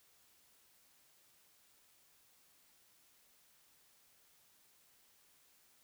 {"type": "silence", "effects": ["white hiss -69 dBFS RMS until 5.83 s"]}